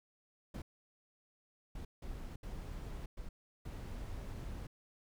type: noise bursts at uneven times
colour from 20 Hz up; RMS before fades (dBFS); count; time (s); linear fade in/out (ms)
brown; -44; 6; 0.54-0.62 / 1.75-1.85 / 2.02-2.36 / 2.43-3.06 / 3.17-3.29 / 3.65-4.67; 5
effects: none